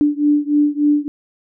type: beating tone pair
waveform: sine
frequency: 292.7 / 296.1 Hz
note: D4 / D4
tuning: -6 / +14 cents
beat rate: 3.4 Hz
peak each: -15 / -16 dBFS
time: 0.01-1.08 s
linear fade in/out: 0 ms
effects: none